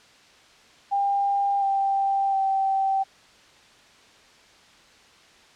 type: tone with pitch steps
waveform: sine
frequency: 799 / 786 / 776 Hz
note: G5 / G5 / G5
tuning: +33 / +4 / -18 cents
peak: -20 dBFS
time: 0.91-3.04 s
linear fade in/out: 20 ms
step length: 710 ms
effects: white hiss -53 dBFS RMS until 5.55 s + low-pass 5000 Hz 12 dB/octave